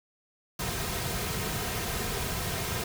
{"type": "noise with comb filter", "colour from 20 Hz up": "pink", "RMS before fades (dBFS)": -32, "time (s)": [0.59, 2.84], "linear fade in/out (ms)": 5, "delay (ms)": 3.5, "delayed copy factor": -0.5, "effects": []}